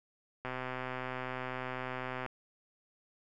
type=click train; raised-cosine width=0.5 ms; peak=-23 dBFS; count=233; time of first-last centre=0.45-2.263 s; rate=128 Hz; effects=none